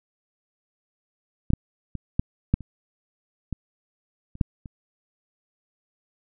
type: clicks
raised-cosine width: 5 ms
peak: -10 / -6 / -19 / -8 / -6 / -26 / -16 / -28 / -8 / -26 dBFS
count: 10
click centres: 1.504 / 1.535 / 1.953 / 2.195 / 2.54 / 2.607 / 3.527 / 4.354 / 4.412 / 4.658 s
effects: none